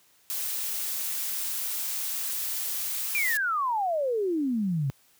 blue noise, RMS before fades -31 dBFS, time 0.3-3.37 s, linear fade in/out 0 ms
sine exponential sweep, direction down, 2446 to 129.9 Hz, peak -24 dBFS, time 3.15-4.9 s, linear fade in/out 0 ms
effects white hiss -62 dBFS RMS until 5.19 s + high-pass 60 Hz 12 dB/octave

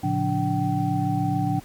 sine tone cluster, 112 / 139 / 176.4 / 290.7 / 767 Hz, A2 / C#3 / F3 / D4 / G5, +31 / +5 / +18 / -18 / -38 cents, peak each -27 dBFS, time 0.03-1.6 s, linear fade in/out 10 ms, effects pink hiss -48 dBFS RMS until 1.64 s + MP3 96 kbps

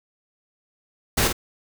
pink noise with echo, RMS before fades -20 dBFS, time 1.17-1.28 s, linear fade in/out 10 ms, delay 49 ms, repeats 1, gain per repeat -5 dB, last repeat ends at 1.329 s, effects none

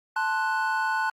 triangle chord, F# diminished, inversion first, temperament equal, 880 / 1046.5 / 1480 Hz, A5 / C6 / F#6, 0 / 0 / 0 cents, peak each -25 / -30 / -25 dBFS, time 0.16-1.1 s, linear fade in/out 5 ms, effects Opus 48 kbps

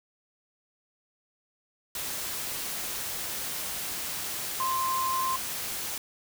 sine tone in noise, 1046.5 Hz, C6, in tune, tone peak -26 dBFS, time 4.6-5.36 s, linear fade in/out 2 ms, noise white, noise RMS -34 dBFS, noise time 1.95-5.98 s, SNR +5 dB, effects none

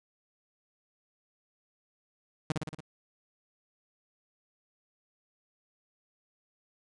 sawtooth tone with echo, 155.56 Hz, D#3, in tune, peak -23 dBFS, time 2.5-2.52 s, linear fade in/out 0 ms, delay 57 ms, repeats 5, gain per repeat -3 dB, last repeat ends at 2.805 s, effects resampled to 22050 Hz

